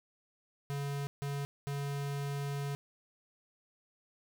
square tone bursts at uneven times, 141.4 Hz, C#3, 35 cents sharp, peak -35 dBFS, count 3, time 0.7-1.07 / 1.22-1.45 / 1.67-2.75 s, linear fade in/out 0 ms, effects none

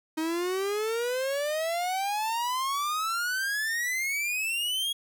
45% pulse exponential sweep, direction up, 311.8 to 3322 Hz, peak -27 dBFS, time 0.17-4.93 s, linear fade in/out 10 ms, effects 10-bit

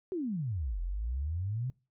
sine exponential two-way sweep, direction down then up, 392 to 41.4 to 133.2 Hz, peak -31 dBFS, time 0.12-1.7 s, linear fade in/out 0 ms, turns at 0.81 s, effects noise-tail reverb RT60 0.3 s tail -23 dB re dry

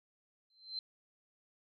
sine tone with exponential growth, 4105 Hz, C8, 34 cents flat, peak -34 dBFS, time 0.5-0.79 s, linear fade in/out 2 ms, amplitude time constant 62 ms, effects none

